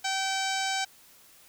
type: harmonic tone with a mistuned harmonic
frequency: 771 Hz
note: G5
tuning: 29 cents flat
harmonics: 1 / 2 / 3 / 4 / 5 / 6 / 7 / 8 / 9 / 10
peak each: -31 / -34 / -36 / -37 / -38 / -39 / -39 / -40 / -41 / -41 dBFS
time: 0.04-0.85 s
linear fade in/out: 10 ms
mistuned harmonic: 10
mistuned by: +48 cents
effects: white hiss -56 dBFS RMS until 1.48 s